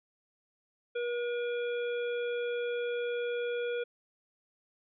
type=harmonic tone; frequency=480.3 Hz; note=B4; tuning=48 cents flat; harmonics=1 / 3 / 5 / 7; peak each=-31 / -41 / -45 / -48 dBFS; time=0.95-3.84 s; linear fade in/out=10 ms; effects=none